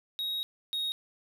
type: tone pair in turn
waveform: triangle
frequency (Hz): 3786 / 3753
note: A#7 / A#7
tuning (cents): +26 / +11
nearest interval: unison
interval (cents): 15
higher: first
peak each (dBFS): -29 / -28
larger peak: second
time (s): 0.19-0.43 / 0.73-0.92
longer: first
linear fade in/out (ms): 0
effects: none